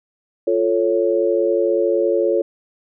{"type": "chord", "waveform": "sine", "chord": "F augmented", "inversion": "none", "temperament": "equal", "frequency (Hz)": [349.2, 440, 554.4], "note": ["F4", "A4", "C#5"], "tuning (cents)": [0, 0, 0], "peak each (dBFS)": -19, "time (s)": [0.47, 2.42], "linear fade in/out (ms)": 5, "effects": []}